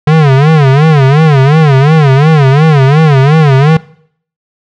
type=tone with vibrato; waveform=square; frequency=145.7 Hz; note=D3; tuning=13 cents flat; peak=-3 dBFS; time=0.07-3.77 s; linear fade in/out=5 ms; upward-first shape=sine; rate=2.8 Hz; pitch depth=170 cents each way; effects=noise-tail reverb RT60 0.6 s tail -20 dB re dry + low-pass 3000 Hz 12 dB/octave